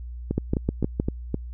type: two click trains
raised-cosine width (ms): 3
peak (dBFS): -11 / -9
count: 5 / 5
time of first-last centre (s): 0.31-1.344 / 0.38-0.999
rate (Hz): 3.87 / 6.46
effects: added 60 Hz sine -33 dBFS peak until 1.53 s